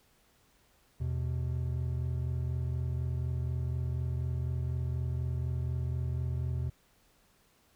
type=tone pair together; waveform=triangle; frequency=81.6 / 125.68 Hz; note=E2 / B2; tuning=-17 / +31 cents; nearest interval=perfect fifth; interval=748 cents; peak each=-31 / -31 dBFS; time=1-6.7 s; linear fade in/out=10 ms; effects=pink hiss -67 dBFS RMS until 7.75 s